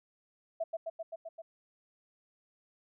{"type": "tone with echo", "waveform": "sine", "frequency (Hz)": 657, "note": "E5", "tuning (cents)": -6, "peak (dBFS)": -30, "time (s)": [0.6, 0.64], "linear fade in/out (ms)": 10, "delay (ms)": 130, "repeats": 6, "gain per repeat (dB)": -2, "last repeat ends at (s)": 1.42, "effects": []}